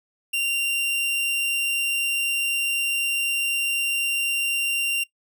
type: tone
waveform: 45% pulse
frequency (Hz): 2772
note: F7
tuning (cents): -14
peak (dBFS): -21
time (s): 0.33-5.04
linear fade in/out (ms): 10
effects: noise-tail reverb RT60 0.1 s tail -20 dB re dry